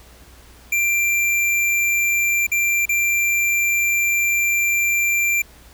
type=tone with dropouts; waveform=square; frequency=2365 Hz; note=D7; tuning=12 cents sharp; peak=-17 dBFS; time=0.72-5.42 s; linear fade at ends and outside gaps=5 ms; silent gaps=2.468-2.516 / 2.856-2.891 s; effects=added 60 Hz sine -47 dBFS peak until 5.73 s + pink hiss -48 dBFS RMS until 5.73 s